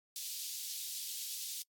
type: high-pass noise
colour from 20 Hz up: pink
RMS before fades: -42 dBFS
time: 0.16-1.62 s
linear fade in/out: 0 ms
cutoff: 3700 Hz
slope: 24 dB/octave
effects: noise-tail reverb RT60 0.1 s tail -25 dB re dry + AAC 64 kbps